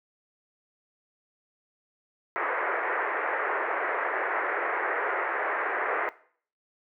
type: band-pass noise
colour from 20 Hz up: white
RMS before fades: -29 dBFS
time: 2.36-6.09 s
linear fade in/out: 0 ms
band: 360 to 2000 Hz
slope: 48 dB/octave
effects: noise-tail reverb RT60 0.5 s tail -18 dB re dry